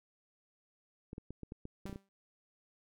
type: clicks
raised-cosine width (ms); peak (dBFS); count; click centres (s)
3; -31; 10; 1.131 / 1.181 / 1.306 / 1.433 / 1.521 / 1.654 / 1.856 / 1.896 / 1.928 / 1.959
type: tone with exponential decay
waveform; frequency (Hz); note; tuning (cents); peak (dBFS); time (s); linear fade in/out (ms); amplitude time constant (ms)
sawtooth; 196; G3; 0; -39; 1.86-2.09; 0; 49
effects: none